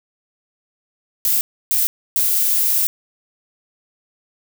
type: noise bursts at uneven times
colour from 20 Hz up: violet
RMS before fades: -17 dBFS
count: 3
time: 1.25-1.41 / 1.71-1.87 / 2.16-2.87 s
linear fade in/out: 0 ms
effects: none